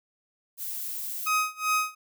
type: noise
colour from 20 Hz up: violet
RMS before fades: -34 dBFS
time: 0.57-1.31 s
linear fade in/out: 50 ms
type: tone with tremolo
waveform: 30% pulse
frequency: 1260 Hz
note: D#6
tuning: 21 cents sharp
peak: -19 dBFS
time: 1.26-1.95 s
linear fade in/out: 10 ms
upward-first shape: sine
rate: 2.6 Hz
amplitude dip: 95%
effects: none